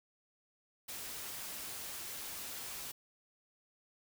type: noise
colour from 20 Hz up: white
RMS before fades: -44 dBFS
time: 0.88-2.92 s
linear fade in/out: 10 ms
effects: none